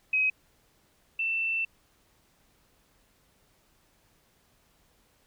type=tone pair in turn; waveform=sine; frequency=2534 / 2674 Hz; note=D#7 / E7; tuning=+31 / +24 cents; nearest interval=minor second; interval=93 cents; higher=second; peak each=-22 / -26 dBFS; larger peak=first; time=0.13-0.3 / 1.19-1.65 s; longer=second; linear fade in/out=5 ms; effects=pink hiss -66 dBFS RMS until 5.26 s